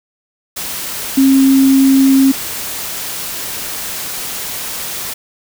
sine tone in noise, 268.9 Hz, C4, 47 cents sharp, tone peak -6 dBFS, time 1.17-2.32 s, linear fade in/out 10 ms, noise white, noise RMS -23 dBFS, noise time 0.56-5.14 s, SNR +14 dB, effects none

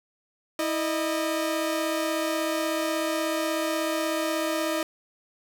sawtooth tone pair together, 324.1 / 611.8 Hz, E4 / D#5, -29 / -29 cents, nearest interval major seventh, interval 1100 cents, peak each -24 dBFS, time 0.59-4.83 s, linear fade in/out 2 ms, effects none

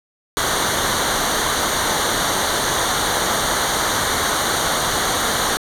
pink noise with comb filter, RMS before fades -19 dBFS, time 0.37-5.57 s, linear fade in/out 0 ms, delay 0.39 ms, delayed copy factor -0.75, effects low-pass 11000 Hz 12 dB/octave

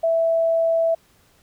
sine tone, 659.3 Hz, E5, in tune, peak -16 dBFS, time 0.03-0.95 s, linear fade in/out 10 ms, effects pink hiss -58 dBFS RMS until 1.42 s

